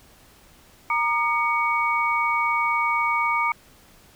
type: tone cluster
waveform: sine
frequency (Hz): 936 / 1212 / 2240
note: A#5 / D#6 / C#7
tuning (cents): +7 / -46 / +18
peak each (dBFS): -24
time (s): 0.9-3.52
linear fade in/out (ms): 2
effects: pink hiss -53 dBFS RMS until 4.15 s